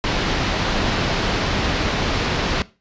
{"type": "low-pass noise", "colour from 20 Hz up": "pink", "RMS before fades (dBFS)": -21, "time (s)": [0.04, 2.62], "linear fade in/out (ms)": 0, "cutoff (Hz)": 5000, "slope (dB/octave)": 24, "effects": ["noise-tail reverb RT60 0.3 s tail -19 dB re dry", "resampled to 16000 Hz"]}